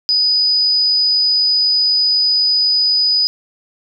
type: tone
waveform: sine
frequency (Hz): 4974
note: D#8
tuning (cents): -1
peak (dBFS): -11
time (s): 0.09-3.27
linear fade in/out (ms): 0
effects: none